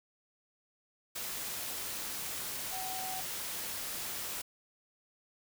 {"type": "tone in noise", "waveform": "sine", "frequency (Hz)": 753, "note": "F#5", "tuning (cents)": 30, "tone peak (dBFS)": -40, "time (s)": [2.72, 3.21], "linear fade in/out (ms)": 10, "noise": "white", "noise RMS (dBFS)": -39, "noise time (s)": [1.15, 4.42], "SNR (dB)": -4, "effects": []}